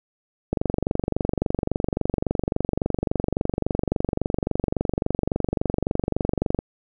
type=click train; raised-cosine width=2 ms; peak=-8 dBFS; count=144; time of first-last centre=0.53-6.589 s; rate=23.6 Hz; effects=none